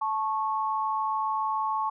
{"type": "tone pair together", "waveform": "sine", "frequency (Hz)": [873.1, 1100], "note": ["A5", "C#6"], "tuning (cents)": [-14, -14], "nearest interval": "major third", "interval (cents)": 400, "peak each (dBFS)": -28, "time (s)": [0.01, 1.9], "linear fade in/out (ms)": 10, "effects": []}